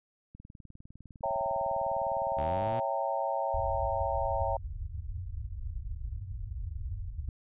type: click train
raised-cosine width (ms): 5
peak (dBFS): -36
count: 48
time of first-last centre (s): 0.35-2.724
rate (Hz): 19.8
type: chord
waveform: sine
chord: C# diminished seventh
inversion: none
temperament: equal with one note detuned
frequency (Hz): 554.4 / 659.3 / 784 / 915.3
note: C#5 / E5 / G5 / Bb5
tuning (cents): 0 / 0 / 0 / -32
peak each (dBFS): -34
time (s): 1.23-4.57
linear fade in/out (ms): 5
type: linear sweep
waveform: sawtooth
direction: up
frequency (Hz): 70.9 to 123.47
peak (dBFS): -31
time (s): 2.38-2.8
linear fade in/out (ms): 5
type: low-pass noise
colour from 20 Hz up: white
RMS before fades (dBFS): -37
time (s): 3.54-7.29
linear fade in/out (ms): 2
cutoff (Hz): 100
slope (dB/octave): 48
effects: resampled to 8000 Hz